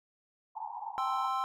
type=band-pass noise; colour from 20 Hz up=white; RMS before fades=-41 dBFS; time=0.55-1.28 s; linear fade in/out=5 ms; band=810 to 940 Hz; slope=96 dB/octave
type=chord; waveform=triangle; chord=C major; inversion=second; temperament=equal; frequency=784 / 1046.5 / 1318.5 Hz; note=G5 / C6 / E6; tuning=0 / 0 / 0 cents; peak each=-33 / -31 / -33 dBFS; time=0.98-1.44 s; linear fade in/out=0 ms
effects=none

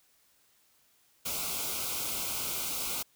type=band-stop noise; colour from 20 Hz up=white; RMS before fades=-34 dBFS; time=1.25-3.03 s; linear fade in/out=10 ms; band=1500 to 2100 Hz; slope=96 dB/octave; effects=white hiss -67 dBFS RMS until 3.15 s

